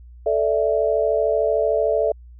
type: chord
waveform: sine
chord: A suspended fourth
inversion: none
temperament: just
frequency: 440 / 586.7 / 660 Hz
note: A4 / D5 / E5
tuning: 0 / -2 / +2 cents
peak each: -21 dBFS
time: 0.26-2.12 s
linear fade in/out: 5 ms
effects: added 60 Hz sine -40 dBFS peak until 2.39 s